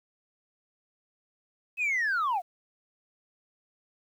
sine linear sweep, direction down, 2600 to 666 Hz, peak -23 dBFS, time 1.77-2.42 s, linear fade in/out 50 ms, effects tanh soft clip ceiling -23 dBFS + 10-bit

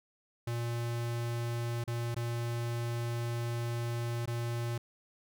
square tone with dropouts, 118.1 Hz, A#2, 23 cents sharp, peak -33 dBFS, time 0.47-4.78 s, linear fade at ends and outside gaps 5 ms, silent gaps 1.84-1.876 / 2.146-2.163 / 4.258-4.275 s, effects none

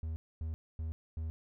triangle tone bursts, 80 Hz, D#2, 49 cents sharp, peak -33 dBFS, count 4, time 0.03-1.3 s, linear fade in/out 0 ms, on 130 ms, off 250 ms, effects none

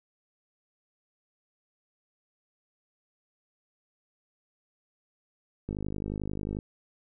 click train, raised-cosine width 3 ms, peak -21 dBFS, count 47, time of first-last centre 5.69-6.588 s, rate 51.2 Hz, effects none

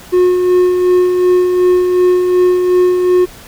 triangle tone with tremolo, 361.8 Hz, F#4, 39 cents flat, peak -4 dBFS, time 0.12-3.26 s, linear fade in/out 20 ms, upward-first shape sine, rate 2.7 Hz, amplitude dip 40%, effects pink hiss -36 dBFS RMS until 3.47 s

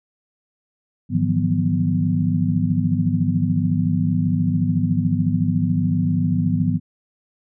sine tone cluster, 103.5 / 154.5 / 168.6 / 182.2 / 246.6 Hz, G#2 / D#3 / E3 / F#3 / B3, -5 / -12 / +39 / -26 / -2 cents, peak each -23 dBFS, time 1.09-6.8 s, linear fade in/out 50 ms, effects none

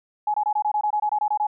sine tone bursts, 842 Hz, G#5, 24 cents sharp, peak -19 dBFS, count 13, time 0.27-1.469 s, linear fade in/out 5 ms, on 71 ms, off 23 ms, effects none

